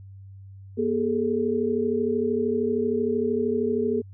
sine tone cluster, 238.9 / 406.5 / 439.5 Hz, A#3 / G#4 / A4, +43 / -37 / -2 cents, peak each -26 dBFS, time 0.77-4.02 s, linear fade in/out 20 ms, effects added 97 Hz sine -41 dBFS peak until 4.13 s

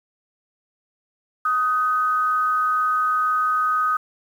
sine tone pair together, 1253.1 / 1511 Hz, D#6 / F#6, +12 / +36 cents, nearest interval minor third, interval 324 cents, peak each -18 / -27 dBFS, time 1.45-3.97 s, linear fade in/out 5 ms, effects 8-bit

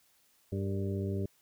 harmonic tone with a mistuned harmonic, 98 Hz, G2, in tune, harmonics 1 / 2 / 3 / 4 / 5 / 6, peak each -33 / -37 / -42 / -38 / -48 / -47 dBFS, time 0.52-1.26 s, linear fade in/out 5 ms, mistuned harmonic 5, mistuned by -87 cents, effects white hiss -68 dBFS RMS until 1.41 s

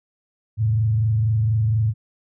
sine tone with frequency modulation, 110 Hz, A2, in tune, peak -16 dBFS, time 0.57-1.94 s, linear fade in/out 50 ms, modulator 24.2 Hz, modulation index 0.42, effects none

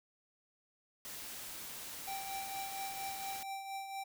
white noise, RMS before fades -46 dBFS, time 1.05-3.43 s, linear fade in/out 0 ms
square tone with tremolo, 781 Hz, G5, 7 cents flat, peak -39 dBFS, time 2.07-4.04 s, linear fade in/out 10 ms, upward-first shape triangle, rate 4.3 Hz, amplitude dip 55%
effects none

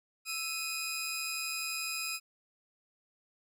15% pulse tone pair together, 1322 / 2493 Hz, E6 / D#7, +5 / +3 cents, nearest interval major seventh, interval 1098 cents, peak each -36 / -28 dBFS, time 0.25-2.2 s, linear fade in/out 50 ms, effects none

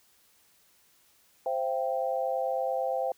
sine chord, C major, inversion none, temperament equal with one note detuned, 523.3 / 675.1 / 784 Hz, C5 / E5 / G5, 0 / +41 / 0 cents, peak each -30 / -32 / -32 dBFS, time 1.46-3.12 s, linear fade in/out 2 ms, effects white hiss -64 dBFS RMS until 3.17 s

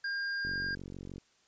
square tone, 1607 Hz, G6, 43 cents sharp, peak -33 dBFS, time 0.04-0.75 s, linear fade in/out 5 ms
click train, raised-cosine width 3 ms, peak -31 dBFS, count 35, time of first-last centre 0.45-1.181 s, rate 46.5 Hz
effects white hiss -68 dBFS RMS until 1.47 s + resampled to 16000 Hz

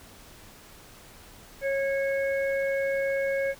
harmonic tone, 548 Hz, C#5, 20 cents flat, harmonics 1 / 3 / 4, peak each -25 / -34 / -35 dBFS, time 1.61-3.55 s, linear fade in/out 50 ms, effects pink hiss -50 dBFS RMS until 3.59 s

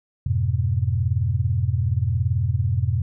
sine chord, F diminished, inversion none, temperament just, 87.31 / 104.77 / 125.72 Hz, F2 / Ab2 / Cb3, 0 / +16 / +31 cents, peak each -23 dBFS, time 0.26-3.02 s, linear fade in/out 5 ms, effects none

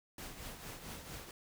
pink noise with tremolo, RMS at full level -45 dBFS, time 0.18-1.31 s, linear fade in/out 2 ms, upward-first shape triangle, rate 4.4 Hz, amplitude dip 60%, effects none

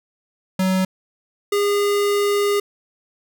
square tone pair in turn, 187.6 / 407.5 Hz, F#3 / G#4, +24 / -33 cents, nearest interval octave + minor second, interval 1343 cents, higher second, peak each -17 dBFS, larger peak neither, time 0.59-0.85 / 1.52-2.6 s, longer second, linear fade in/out 5 ms, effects none

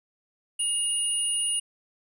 sine tone pair together, 2859 / 9616 Hz, F7 / D9, +40 / +40 cents, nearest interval octave + major sixth, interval 2100 cents, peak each -29 / -24 dBFS, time 0.59-1.6 s, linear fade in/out 10 ms, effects tanh soft clip ceiling -18 dBFS

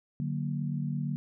sine chord, D augmented, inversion none, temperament equal, 146.83 / 185 / 233.1 Hz, D3 / F#3 / A#3, 0 / 0 / 0 cents, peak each -31 / -36 / -36 dBFS, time 0.2-1.16 s, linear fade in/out 0 ms, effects none

